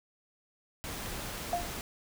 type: noise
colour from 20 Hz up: pink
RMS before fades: -39 dBFS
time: 0.84-1.81 s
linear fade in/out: 0 ms
type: tone with exponential decay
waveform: sine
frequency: 698.5 Hz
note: F5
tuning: in tune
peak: -24 dBFS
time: 1.53-1.74 s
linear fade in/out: 1 ms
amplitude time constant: 45 ms
effects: none